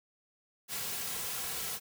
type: noise with comb filter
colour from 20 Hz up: white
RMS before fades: -37 dBFS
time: 0.68-1.8 s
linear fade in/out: 50 ms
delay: 3.3 ms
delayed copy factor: -0.55
effects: none